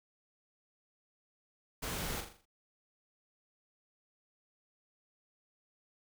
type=noise with echo; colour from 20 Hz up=pink; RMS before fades=-39 dBFS; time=1.82-2.21 s; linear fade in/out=10 ms; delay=41 ms; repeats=6; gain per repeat=-6 dB; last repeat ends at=2.456 s; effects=none